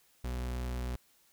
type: tone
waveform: 40% pulse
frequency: 61.74 Hz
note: B1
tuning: in tune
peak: -33 dBFS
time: 0.24-0.96 s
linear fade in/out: 5 ms
effects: white hiss -67 dBFS RMS until 1.32 s